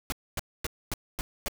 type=noise bursts; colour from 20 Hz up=pink; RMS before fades=-31 dBFS; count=6; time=0.1-1.482 s; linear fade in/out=0 ms; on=22 ms; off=250 ms; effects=none